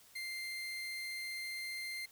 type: tone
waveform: 30% pulse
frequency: 2095 Hz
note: C7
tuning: 2 cents sharp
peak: -37 dBFS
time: 0.15-2.06 s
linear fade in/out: 10 ms
effects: white hiss -62 dBFS RMS until 2.11 s